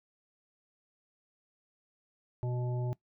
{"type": "harmonic tone", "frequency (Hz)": 123.47, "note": "B2", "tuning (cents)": 0, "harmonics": [1, 3, 5, 7], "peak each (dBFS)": [-31, -41, -45, -48], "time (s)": [2.43, 2.93], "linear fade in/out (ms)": 0, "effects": ["noise-tail reverb RT60 0.1 s tail -20 dB re dry"]}